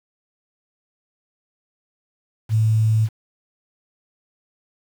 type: tone with quantisation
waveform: sine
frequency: 110 Hz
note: A2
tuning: in tune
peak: -14 dBFS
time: 2.49-3.09 s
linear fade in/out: 50 ms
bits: 7
effects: none